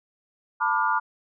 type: chord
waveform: sine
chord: B half-diminished seventh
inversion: third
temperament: just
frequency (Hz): 889 / 987.8 / 1185.3 / 1422.4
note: A5 / B5 / D6 / F6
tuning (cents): +18 / 0 / +16 / +31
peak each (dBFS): -26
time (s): 0.6-1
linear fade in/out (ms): 20
effects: none